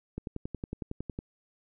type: click train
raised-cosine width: 3 ms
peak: -22 dBFS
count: 12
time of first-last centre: 0.18-1.189 s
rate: 10.9 Hz
effects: none